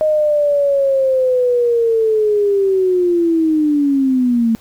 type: linear sweep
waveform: sine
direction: down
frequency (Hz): 622.3 to 222.8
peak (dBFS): -11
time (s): 0.01-4.55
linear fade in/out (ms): 0
effects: pink hiss -47 dBFS RMS until 4.6 s